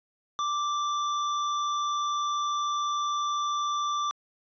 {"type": "tone with hard clipping", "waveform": "triangle", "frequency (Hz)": 1174.7, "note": "D6", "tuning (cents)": 0, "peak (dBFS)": -28, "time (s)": [0.39, 4.11], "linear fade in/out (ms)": 0, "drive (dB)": 17, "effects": ["resampled to 16000 Hz"]}